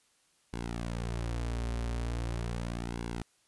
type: tone with flanger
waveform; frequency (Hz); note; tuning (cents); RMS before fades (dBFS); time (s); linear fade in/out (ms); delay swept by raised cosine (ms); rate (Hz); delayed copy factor
sawtooth; 58.27; A#1; 0; -35; 0.53-3.22; 0; 1.6 to 6.2; 0.4; -0.7
effects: white hiss -69 dBFS RMS until 3.47 s + resampled to 24000 Hz